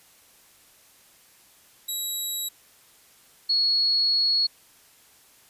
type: tone pair in turn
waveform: 10% pulse / sine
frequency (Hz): 3870 / 4343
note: B7 / C#8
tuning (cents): -36 / -36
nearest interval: major second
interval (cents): 200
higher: second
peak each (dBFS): -19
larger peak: neither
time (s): 1.88-2.49 / 3.49-4.47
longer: second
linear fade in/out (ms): 10
effects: white hiss -56 dBFS RMS until 5.49 s + resampled to 32000 Hz